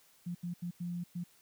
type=tone bursts at uneven times; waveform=sine; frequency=174.61 Hz; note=F3; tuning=in tune; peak=-35 dBFS; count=5; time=0.26-0.35 / 0.43-0.54 / 0.62-0.71 / 0.8-1.04 / 1.15-1.24 s; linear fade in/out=10 ms; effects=white hiss -65 dBFS RMS until 1.41 s